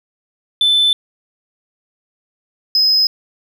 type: tone pair in turn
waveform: sine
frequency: 3520 / 5076 Hz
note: A7 / D#8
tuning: 0 / +34 cents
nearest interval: tritone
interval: 634 cents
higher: second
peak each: -8 dBFS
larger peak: neither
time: 0.61-0.93 / 2.75-3.07 s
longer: neither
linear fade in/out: 2 ms
effects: tanh soft clip ceiling -8 dBFS + 8-bit